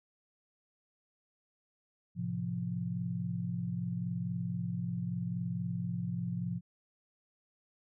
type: chord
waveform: sine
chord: F major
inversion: first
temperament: equal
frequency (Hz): 110 / 130.81 / 174.61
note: A2 / C3 / F3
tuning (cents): 0 / 0 / 0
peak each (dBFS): -39 / -39 / -35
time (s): 2.15-6.61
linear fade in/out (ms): 50
effects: none